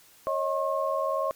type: tone cluster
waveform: sine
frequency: 549 / 630 / 1078 Hz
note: C#5 / D#5 / C#6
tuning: -17 / +21 / -49 cents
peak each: -29 dBFS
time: 0.27-1.31 s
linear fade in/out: 0 ms
effects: white hiss -56 dBFS RMS until 1.35 s + MP3 96 kbps